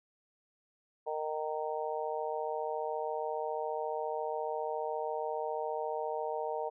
harmonic tone, 154.5 Hz, D#3, 12 cents flat, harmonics 3 / 4 / 5 / 6, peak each -37 / -38 / -39 / -40 dBFS, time 1.06-6.7 s, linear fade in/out 20 ms, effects none

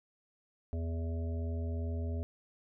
harmonic tone, 82.7 Hz, E2, 6 cents sharp, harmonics 1 / 3 / 5 / 7 / 8, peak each -33 / -43 / -47 / -50 / -51 dBFS, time 0.73-2.23 s, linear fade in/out 0 ms, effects none

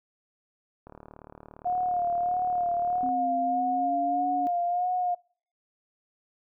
click train, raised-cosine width 1 ms, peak -31 dBFS, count 84, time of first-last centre 0.87-3.089 s, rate 37.4 Hz
sine tone with vibrato, 713 Hz, F5, 36 cents sharp, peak -24 dBFS, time 1.65-5.15 s, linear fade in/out 10 ms, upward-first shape sine, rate 1.6 Hz, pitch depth 40 cents each way
sine tone with pitch glide, 261.6 to 283.6 Hz, C4 to C#4, 0 to +40 cents, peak -31 dBFS, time 3.03-4.47 s, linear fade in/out 0 ms, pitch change +140 cents, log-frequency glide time 3.7-3.96 s
effects noise-tail reverb RT60 0.5 s tail -26 dB re dry

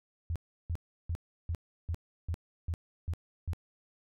sine tone bursts, 83.7 Hz, E2, 27 cents sharp, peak -30 dBFS, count 9, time 0.3-3.533 s, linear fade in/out 0 ms, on 57 ms, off 340 ms, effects none

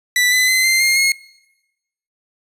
sawtooth tone with pitch steps, 1975.5 / 2011 / 2048 / 2085 / 2122 / 2161 Hz, B6 / B6 / C7 / C7 / C7 / C#7, 0 / +31 / -38 / -7 / +24 / -45 cents, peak -9 dBFS, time 0.16-1.12 s, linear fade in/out 2 ms, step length 160 ms, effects noise-tail reverb RT60 1.0 s tail -24 dB re dry + resampled to 32000 Hz

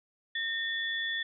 sine tone pair together, 1827 / 3445 Hz, A#6 / A7, -35 / -37 cents, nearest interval major seventh, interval 1098 cents, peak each -32 / -34 dBFS, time 0.35-1.23 s, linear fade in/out 5 ms, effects none

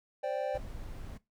triangle chord, C suspended second, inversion none, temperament equal, 523.3 / 587.3 / 784 Hz, C5 / D5 / G5, 0 / 0 / 0 cents, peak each -34 / -32 / -36 dBFS, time 0.23-0.58 s, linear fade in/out 10 ms
brown noise, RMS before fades -42 dBFS, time 0.54-1.18 s, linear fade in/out 10 ms
effects noise-tail reverb RT60 0.2 s tail -18 dB re dry

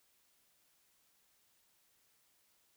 silence, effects white hiss -73 dBFS RMS until 2.76 s

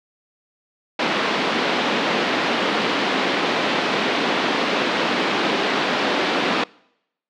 pink band-pass noise, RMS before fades -21 dBFS, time 0.99-6.64 s, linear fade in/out 5 ms, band 220 to 4000 Hz, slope 24 dB/octave, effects noise-tail reverb RT60 0.8 s tail -25 dB re dry

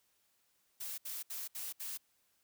blue noise bursts, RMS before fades -42 dBFS, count 5, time 0.8-1.976 s, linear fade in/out 10 ms, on 180 ms, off 69 ms, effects white hiss -75 dBFS RMS until 2.43 s

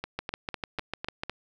two click trains, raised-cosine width 0.3 ms, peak -15 / -17 dBFS, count 8 / 6, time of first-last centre 0.19-1.235 / 0.04-1.296 s, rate 6.7 / 3.98 Hz, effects none

